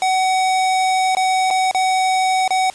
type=tone with dropouts; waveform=square; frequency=752 Hz; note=F#5; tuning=28 cents sharp; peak=-15 dBFS; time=0.02-2.7 s; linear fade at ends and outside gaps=1 ms; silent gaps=1.15-1.169 / 1.504-1.509 / 1.712-1.747 / 2.478-2.506 s; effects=white hiss -41 dBFS RMS until 2.74 s + resampled to 22050 Hz